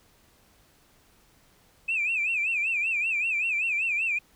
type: tone with vibrato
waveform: sine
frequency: 2526 Hz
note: D#7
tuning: 26 cents sharp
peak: -23 dBFS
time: 1.88-4.19 s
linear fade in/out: 10 ms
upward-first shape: sine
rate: 5.2 Hz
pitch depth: 140 cents each way
effects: tanh soft clip ceiling -19 dBFS + pink hiss -61 dBFS RMS until 4.35 s